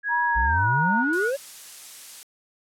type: tone with pitch glide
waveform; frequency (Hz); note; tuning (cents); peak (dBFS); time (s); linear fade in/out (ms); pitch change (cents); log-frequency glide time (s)
sine; 1661.2 to 1454.5; G#6 to F#6; 0 to -30; -23; 0.03-1.32; 50; -230; 0.44-0.68
type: tone with vibrato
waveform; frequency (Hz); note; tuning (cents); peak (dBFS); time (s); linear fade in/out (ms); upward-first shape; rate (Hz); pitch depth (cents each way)
sine; 940; A#5; +14; -22; 0.08-1.05; 50; sine; 2; 39
type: exponential sweep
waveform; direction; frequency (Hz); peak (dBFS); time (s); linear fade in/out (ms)
triangle; up; 51.91 to 581; -21; 0.35-1.37; 20
type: noise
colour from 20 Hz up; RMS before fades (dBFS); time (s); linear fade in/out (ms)
blue; -38; 1.13-2.23; 0
effects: low-pass 10000 Hz 12 dB/octave